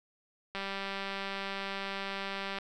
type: click train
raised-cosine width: 0.3 ms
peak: -21 dBFS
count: 400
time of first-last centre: 0.55-2.586 s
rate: 196 Hz
effects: none